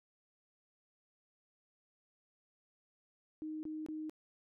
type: tone bursts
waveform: sine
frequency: 310.6 Hz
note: D#4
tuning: 3 cents flat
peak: -39 dBFS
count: 3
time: 3.42-4.096 s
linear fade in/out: 0 ms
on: 210 ms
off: 23 ms
effects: none